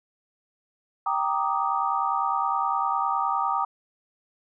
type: chord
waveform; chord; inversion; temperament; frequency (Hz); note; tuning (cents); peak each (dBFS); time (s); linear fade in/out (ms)
sine; Eb major seventh; first; equal; 784 / 932.3 / 1174.7 / 1244.5; G5 / Bb5 / D6 / Eb6; 0 / 0 / 0 / 0; -28; 1.06-3.65; 5
effects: none